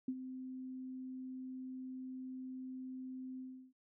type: tone with ADSR envelope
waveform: sine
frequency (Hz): 258.3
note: C4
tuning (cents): -22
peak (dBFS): -33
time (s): 0.08-3.73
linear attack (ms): 4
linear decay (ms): 55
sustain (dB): -10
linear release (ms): 340
effects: none